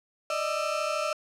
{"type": "tone cluster", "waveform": "35% pulse", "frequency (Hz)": [595, 628, 1333], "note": ["D5", "D#5", "E6"], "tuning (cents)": [22, 16, 19], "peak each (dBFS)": -30, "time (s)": [0.3, 1.13], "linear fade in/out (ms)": 2, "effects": ["low-pass 8000 Hz 12 dB/octave"]}